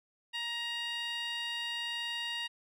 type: tone with band-pass filter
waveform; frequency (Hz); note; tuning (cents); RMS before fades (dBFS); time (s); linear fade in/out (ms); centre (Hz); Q
15% pulse; 941; A#5; +16; -37; 0.33-2.48; 20; 3000; 1.3
effects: none